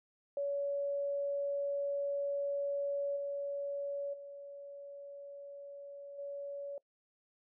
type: tone with level steps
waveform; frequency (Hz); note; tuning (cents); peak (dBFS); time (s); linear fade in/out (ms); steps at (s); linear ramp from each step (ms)
sine; 565; C#5; +33; -32 / -35 / -45 / -39; 0.37-6.78; 2; 3.16 / 4.13 / 6.18; 10
effects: noise-tail reverb RT60 0.1 s tail -21 dB re dry